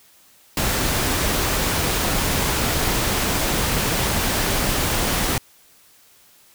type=noise; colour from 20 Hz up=pink; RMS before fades=-21 dBFS; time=0.57-5.38 s; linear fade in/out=2 ms; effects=white hiss -53 dBFS RMS until 6.54 s